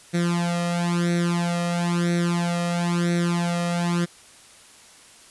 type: tone with flanger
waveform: sawtooth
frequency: 172.8 Hz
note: F3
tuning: 18 cents flat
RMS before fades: -23 dBFS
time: 0.13-4.06 s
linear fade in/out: 20 ms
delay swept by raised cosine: 0.5 to 1.6 ms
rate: 1 Hz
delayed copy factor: +0.9
effects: white hiss -49 dBFS RMS until 5.3 s + resampled to 24000 Hz